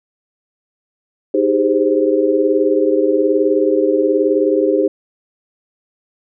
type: chord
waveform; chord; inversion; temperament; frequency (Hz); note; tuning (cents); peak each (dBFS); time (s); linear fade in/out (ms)
sine; Ab major seventh; second; equal with one note detuned; 311.1 / 392 / 410.8 / 523.3; Eb4 / G4 / Ab4 / C5; 0 / 0 / -19 / 0; -17; 1.34-4.88; 5
effects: none